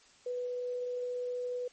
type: tone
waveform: sine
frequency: 493.9 Hz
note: B4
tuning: in tune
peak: -33 dBFS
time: 0.26-1.68 s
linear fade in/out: 5 ms
effects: white hiss -61 dBFS RMS until 1.72 s + MP3 32 kbps